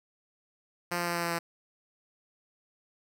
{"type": "tone with pitch steps", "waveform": "5% pulse", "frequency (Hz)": [174.61, 173.5, 172.41, 171.31, 170.23, 169.15], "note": ["F3", "F3", "F3", "F3", "F3", "E3"], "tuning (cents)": [0, -11, -22, -33, -44, 45], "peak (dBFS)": -18, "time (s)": [0.91, 1.39], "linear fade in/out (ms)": 10, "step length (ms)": 80, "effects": []}